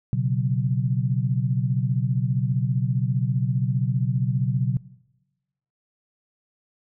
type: chord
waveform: sine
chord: B suspended second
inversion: none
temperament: equal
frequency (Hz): 123.47 / 138.59 / 185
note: B2 / C#3 / F#3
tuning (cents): 0 / 0 / 0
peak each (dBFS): -23 / -24 / -28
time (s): 0.13-4.77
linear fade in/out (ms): 0
effects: noise-tail reverb RT60 1.0 s tail -20 dB re dry